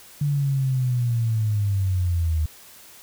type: linear sweep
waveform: sine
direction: down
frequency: 146.83 to 76.4 Hz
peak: -19 dBFS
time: 0.21-2.46 s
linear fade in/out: 5 ms
effects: white hiss -47 dBFS RMS until 3.02 s